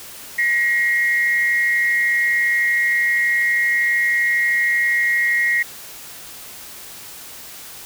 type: tone pair together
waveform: sine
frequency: 1899.4 / 2132 Hz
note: A#6 / C7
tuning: +32 / +32 cents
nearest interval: major second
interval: 200 cents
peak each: -16 / -21 dBFS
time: 0.38-5.63 s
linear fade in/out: 10 ms
effects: white hiss -37 dBFS RMS until 7.85 s